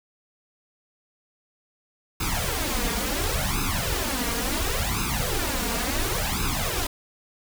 pink noise with flanger, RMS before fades -26 dBFS, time 2.2-6.87 s, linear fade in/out 5 ms, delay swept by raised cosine 0.78 to 4.28 ms, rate 0.71 Hz, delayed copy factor +1, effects none

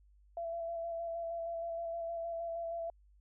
sine tone with vibrato, 672 Hz, E5, 33 cents sharp, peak -36 dBFS, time 0.37-2.9 s, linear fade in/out 2 ms, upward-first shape square, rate 6.4 Hz, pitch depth 16 cents each way, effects added 50 Hz sine -61 dBFS peak until 3.2 s

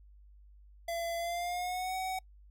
square tone with pitch glide, 677 to 751.2 Hz, E5 to F#5, +46 to +26 cents, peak -34 dBFS, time 0.88-2.19 s, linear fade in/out 5 ms, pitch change +180 cents, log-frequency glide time 1.17-1.96 s, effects noise-tail reverb RT60 0.1 s tail -26 dB re dry + added 50 Hz sine -54 dBFS peak until 2.5 s

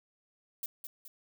violet noise with echo, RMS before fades -37 dBFS, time 0.63-0.66 s, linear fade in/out 2 ms, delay 210 ms, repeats 2, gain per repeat -6 dB, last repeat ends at 1.08 s, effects none

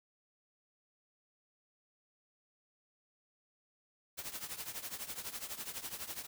white noise with tremolo, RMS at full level -40 dBFS, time 4.17-6.27 s, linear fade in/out 20 ms, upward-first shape triangle, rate 12 Hz, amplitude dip 85%, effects none

